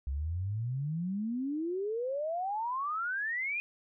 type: exponential sweep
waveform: sine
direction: up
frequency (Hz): 65 to 2489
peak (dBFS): -31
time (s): 0.07-3.6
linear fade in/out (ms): 0
effects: none